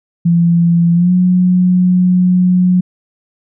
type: tone with pitch glide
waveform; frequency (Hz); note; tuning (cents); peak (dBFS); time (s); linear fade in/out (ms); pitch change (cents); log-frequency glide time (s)
sine; 170.2 to 181.37; F3 to F#3; -44 to -34; -7; 0.25-2.81; 10; +110; 0.94-1.12
effects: none